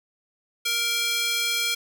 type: tone with high-pass filter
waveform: square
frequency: 467.4 Hz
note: A#4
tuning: 5 cents sharp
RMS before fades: -25 dBFS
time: 0.65-1.75 s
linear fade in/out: 10 ms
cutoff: 2700 Hz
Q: 1.4
effects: none